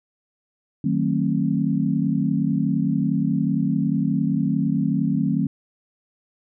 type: chord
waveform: sine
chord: D# diminished seventh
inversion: none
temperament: just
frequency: 155.56 / 186.68 / 224 / 268.8 Hz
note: D#3 / F#3 / A3 / C4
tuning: 0 / +16 / +31 / +47 cents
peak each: -24 dBFS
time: 0.84-5.47 s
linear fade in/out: 5 ms
effects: none